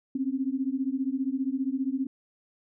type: beating tone pair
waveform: sine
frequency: 258.8 / 273.8 Hz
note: C4 / C#4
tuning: -19 / -21 cents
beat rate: 15 Hz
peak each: -29 dBFS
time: 0.15-2.07 s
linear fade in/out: 5 ms
effects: none